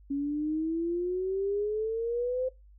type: exponential sweep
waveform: sine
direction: up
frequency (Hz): 277.2 to 520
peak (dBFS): -27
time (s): 0.1-2.49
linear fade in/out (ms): 10
effects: noise-tail reverb RT60 0.2 s tail -19 dB re dry + added 50 Hz sine -52 dBFS peak until 2.78 s